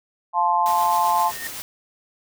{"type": "chord", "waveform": "sine", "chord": "F major", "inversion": "none", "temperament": "just", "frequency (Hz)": [698.5, 873.1, 1047.7], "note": ["F5", "A5", "C6"], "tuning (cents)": [0, -14, 2], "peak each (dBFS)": [-24, -19, -21], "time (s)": [0.33, 1.32], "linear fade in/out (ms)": 50}
{"type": "noise with tremolo", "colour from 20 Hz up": "white", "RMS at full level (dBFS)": -32, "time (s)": [0.66, 1.62], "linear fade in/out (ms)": 0, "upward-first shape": "sine", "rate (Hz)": 7.8, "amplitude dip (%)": 30}
{"type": "tone with exponential growth", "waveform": "sine", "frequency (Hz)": 1837, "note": "A#6", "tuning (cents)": -26, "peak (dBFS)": -27, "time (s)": [1.11, 1.47], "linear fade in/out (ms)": 0, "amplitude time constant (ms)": 77}
{"effects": []}